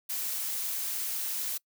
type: noise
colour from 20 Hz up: blue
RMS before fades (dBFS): -33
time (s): 0.09-1.58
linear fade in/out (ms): 10
effects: noise-tail reverb RT60 0.1 s tail -25 dB re dry